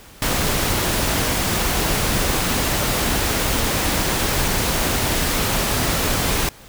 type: noise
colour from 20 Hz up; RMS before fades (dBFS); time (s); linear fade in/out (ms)
pink; -20; 0.22-6.49; 2
effects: pink hiss -44 dBFS RMS until 6.68 s